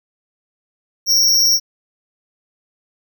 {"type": "tone with amplitude modulation", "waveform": "square", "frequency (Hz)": 5588, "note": "F8", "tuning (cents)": 0, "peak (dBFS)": -7, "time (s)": [1.06, 1.6], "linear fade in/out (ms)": 50, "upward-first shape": "sine", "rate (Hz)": 211, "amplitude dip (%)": 100, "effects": []}